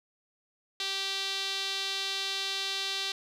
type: tone with band-pass filter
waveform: sawtooth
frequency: 390 Hz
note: G4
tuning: 9 cents flat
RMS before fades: -33 dBFS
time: 0.8-3.12 s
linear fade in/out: 2 ms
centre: 3900 Hz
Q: 3
effects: 10-bit